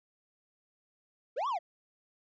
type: linear two-way sweep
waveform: triangle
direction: up then down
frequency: 415.3 to 1174.7 to 613 Hz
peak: -28 dBFS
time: 1.36-1.59 s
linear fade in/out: 20 ms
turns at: 1.48 s
effects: resampled to 16000 Hz